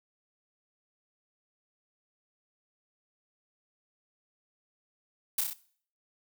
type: noise with echo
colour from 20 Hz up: blue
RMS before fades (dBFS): -27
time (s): 5.38-5.41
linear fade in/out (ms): 5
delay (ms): 31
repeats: 4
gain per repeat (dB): -3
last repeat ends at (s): 5.534
effects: noise-tail reverb RT60 0.5 s tail -18 dB re dry